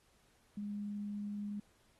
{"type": "tone", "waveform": "sine", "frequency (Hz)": 205.6, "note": "G#3", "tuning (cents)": -17, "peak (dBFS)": -38, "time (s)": [0.57, 1.6], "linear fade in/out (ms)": 5, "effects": ["pink hiss -71 dBFS RMS until 1.99 s", "AAC 32 kbps"]}